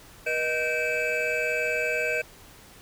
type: tone cluster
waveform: triangle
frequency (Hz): 481.3 / 622 / 1553 / 2319 / 2593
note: B4 / D#5 / G6 / D7 / E7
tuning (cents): -45 / -1 / -17 / -22 / -29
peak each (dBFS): -29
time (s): 0.26-2.22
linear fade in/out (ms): 10
effects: pink hiss -50 dBFS RMS until 2.81 s